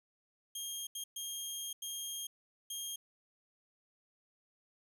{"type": "tone bursts at uneven times", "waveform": "15% pulse", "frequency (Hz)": 3227, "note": "G7", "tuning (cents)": 50, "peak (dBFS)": -32, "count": 5, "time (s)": [[0.55, 0.87], [0.95, 1.04], [1.16, 1.73], [1.82, 2.27], [2.7, 2.96]], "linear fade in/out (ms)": 5, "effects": []}